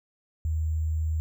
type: tone with sample-and-hold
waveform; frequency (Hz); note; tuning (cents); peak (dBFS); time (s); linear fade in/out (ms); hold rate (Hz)
sine; 79; D#2; +27; -24; 0.45-1.2; 0; 7350
effects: none